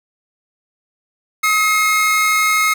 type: tone pair together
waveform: 45% pulse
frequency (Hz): 1272 / 2144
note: D#6 / C7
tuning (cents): +38 / +42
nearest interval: major sixth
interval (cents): 904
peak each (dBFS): -16 / -15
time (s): 1.43-2.74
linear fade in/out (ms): 10
effects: none